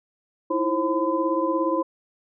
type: tone cluster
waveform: sine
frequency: 319.9 / 336.9 / 533 / 1013 Hz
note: D#4 / E4 / C5 / B5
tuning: +48 / +38 / +32 / +44 cents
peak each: -26 dBFS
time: 0.5-1.83 s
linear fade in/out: 10 ms
effects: none